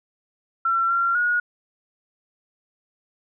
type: tone with pitch steps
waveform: sine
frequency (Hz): 1354 / 1375 / 1447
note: E6 / F6 / F#6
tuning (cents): +46 / -27 / -39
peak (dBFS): -18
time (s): 0.65-1.4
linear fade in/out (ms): 5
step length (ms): 250
effects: none